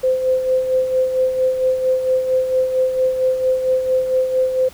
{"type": "tone with tremolo", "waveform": "sine", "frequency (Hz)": 516, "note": "C5", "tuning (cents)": -24, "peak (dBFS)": -12, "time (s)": [0.03, 4.69], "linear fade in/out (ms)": 10, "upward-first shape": "sine", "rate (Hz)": 4.4, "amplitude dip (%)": 55, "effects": ["pink hiss -42 dBFS RMS until 4.73 s"]}